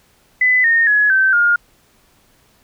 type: tone with pitch steps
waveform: sine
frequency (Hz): 2006 / 1839.5 / 1686.8 / 1546.8 / 1418.5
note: B6 / A#6 / G#6 / G6 / F6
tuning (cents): +26 / -24 / +26 / -24 / +27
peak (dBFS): -10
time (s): 0.41-1.56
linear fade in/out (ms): 5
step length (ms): 230
effects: pink hiss -55 dBFS RMS until 2.63 s